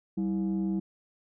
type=tone pair together; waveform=sine; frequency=193.31 / 325.1 Hz; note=G3 / E4; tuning=-24 / -24 cents; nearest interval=major sixth; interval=900 cents; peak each=-26 / -30 dBFS; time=0.17-0.8 s; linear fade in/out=10 ms; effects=tanh soft clip ceiling -23 dBFS